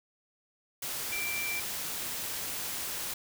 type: tone in noise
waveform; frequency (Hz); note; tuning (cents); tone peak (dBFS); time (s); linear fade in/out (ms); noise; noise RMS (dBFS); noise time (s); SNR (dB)
sine; 2349; D7; 0; -33; 1.12-1.6; 5; white; -36; 0.82-3.14; 0
effects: none